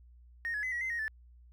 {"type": "tone with pitch steps", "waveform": "triangle", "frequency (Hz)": [1854, 1695, 2025, 1919, 2066, 1872, 1752], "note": ["A#6", "G#6", "B6", "A#6", "C7", "A#6", "A6"], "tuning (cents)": [-10, 35, 43, 50, -22, 7, -8], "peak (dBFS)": -29, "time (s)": [0.45, 1.08], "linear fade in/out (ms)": 0, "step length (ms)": 90, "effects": ["tanh soft clip ceiling -29 dBFS", "added 60 Hz sine -54 dBFS peak until 1.52 s"]}